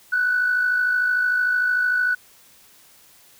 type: tone pair together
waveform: sine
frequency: 1481 / 1534.3 Hz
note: F#6 / G6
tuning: +1 / -38 cents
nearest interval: minor second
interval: 61 cents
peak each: -17 / -27 dBFS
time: 0.12-2.15 s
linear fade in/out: 10 ms
effects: tanh soft clip ceiling -12 dBFS + white hiss -52 dBFS RMS until 3.39 s